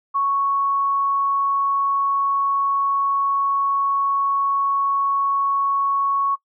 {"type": "tone", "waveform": "sine", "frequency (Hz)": 1108.7, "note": "C#6", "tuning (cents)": 0, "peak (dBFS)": -17, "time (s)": [0.14, 6.36], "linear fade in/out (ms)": 20, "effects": ["noise-tail reverb RT60 0.1 s tail -21 dB re dry"]}